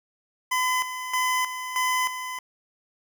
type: tone with tremolo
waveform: 25% pulse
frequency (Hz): 1014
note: B5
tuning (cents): +45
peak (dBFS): -18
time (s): 0.51-2.39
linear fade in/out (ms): 10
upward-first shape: square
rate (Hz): 1.6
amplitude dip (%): 65
effects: none